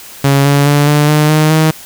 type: tone with pitch steps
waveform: sawtooth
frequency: 139.1 / 142.02 / 145.01 / 148.05 / 151.16 / 154.34 / 157.58 Hz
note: C#3 / C#3 / D3 / D3 / D#3 / D#3 / D#3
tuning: +6 / +42 / -22 / +14 / -50 / -14 / +22 cents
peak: -3 dBFS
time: 0.24-1.71 s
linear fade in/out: 5 ms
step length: 210 ms
effects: white hiss -33 dBFS RMS until 1.85 s